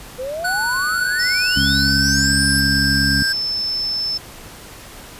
sine exponential sweep, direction up, 493.9 to 11640 Hz, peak -23 dBFS, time 0.18-2.61 s, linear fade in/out 20 ms
square tone with pitch glide, 1480 to 1586.2 Hz, F#6 to G6, 0 to +20 cents, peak -19 dBFS, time 0.44-3.33 s, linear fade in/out 10 ms, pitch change +120 cents, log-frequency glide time 1.68-2.31 s
sine tone, 5274 Hz, E8, in tune, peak -19 dBFS, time 1.19-4.18 s, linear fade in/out 10 ms
harmonic tone, 68.6 Hz, C#2, 17 cents flat, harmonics 1 / 2 / 3 / 4, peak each -23 / -23 / -23 / -23 dBFS, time 1.56-3.23 s, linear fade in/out 5 ms
effects pink hiss -38 dBFS RMS until 5.19 s + resampled to 32000 Hz

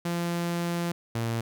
sawtooth tone pair in turn, 171.8 / 115.16 Hz, F3 / A#2, -28 / -21 cents, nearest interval perfect fifth, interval 693 cents, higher first, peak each -23 dBFS, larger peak neither, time 0.05-0.92 / 1.15-1.41 s, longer first, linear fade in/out 5 ms, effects none

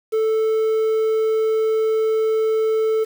triangle tone with quantisation, 440 Hz, A4, in tune, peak -14 dBFS, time 0.12-3.05 s, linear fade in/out 20 ms, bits 7, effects none

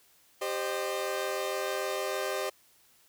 sawtooth chord, C minor, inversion second, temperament equal with one note detuned, 392 / 523.3 / 609.8 Hz, G4 / C5 / Eb5, 0 / 0 / -35 cents, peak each -31 dBFS, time 0.41-2.5 s, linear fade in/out 10 ms, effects white hiss -63 dBFS RMS until 3.08 s

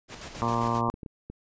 pink noise with tremolo, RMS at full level -39 dBFS, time 0.08-0.82 s, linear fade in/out 50 ms, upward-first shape square, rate 7.5 Hz, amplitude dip 45%
harmonic tone, 117 Hz, A#2, 7 cents sharp, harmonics 1 / 2 / 3 / 4 / 5 / 6 / 7 / 8 / 9 / 10, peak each -31 / -31 / -36 / -37 / -37 / -36 / -37 / -31 / -31 / -33 dBFS, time 0.42-0.9 s, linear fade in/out 0 ms
clicks, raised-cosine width 3 ms, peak -26 dBFS, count 5, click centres 0.888 / 0.941 / 1.032 / 1.062 / 1.3 s
effects resampled to 16000 Hz

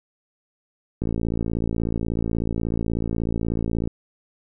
click train, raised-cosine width 3 ms, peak -12 dBFS, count 162, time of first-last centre 1.02-3.875 s, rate 56.4 Hz, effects none

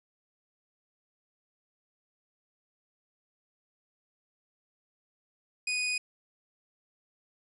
sawtooth tone, 2482 Hz, D#7, 5 cents flat, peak -25 dBFS, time 5.67-5.98 s, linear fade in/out 5 ms, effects resampled to 24000 Hz

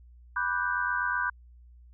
sine chord, G major seventh, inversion first, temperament equal, 987.8 / 1174.7 / 1480 / 1568 Hz, B5 / D6 / F#6 / G6, 0 / 0 / 0 / 0 cents, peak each -32 / -35 / -31 / -30 dBFS, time 0.36-1.3 s, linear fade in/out 5 ms, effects added 60 Hz sine -50 dBFS peak until 1.93 s

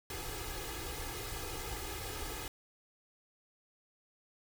pink noise with comb filter, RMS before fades -41 dBFS, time 0.1-2.48 s, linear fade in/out 2 ms, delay 2.4 ms, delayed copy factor +0.9, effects none

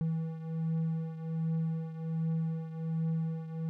triangle beating tone pair, 161.8 / 163.1 Hz, E3 / E3, -32 / -18 cents, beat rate 1.3 Hz, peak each -30 / -35 dBFS, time 0.01-3.69 s, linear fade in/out 0 ms, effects none

